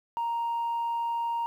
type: tone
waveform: sine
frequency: 933 Hz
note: A#5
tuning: 1 cent sharp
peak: -25 dBFS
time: 0.17-1.46 s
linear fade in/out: 0 ms
effects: tanh soft clip ceiling -25 dBFS + 10-bit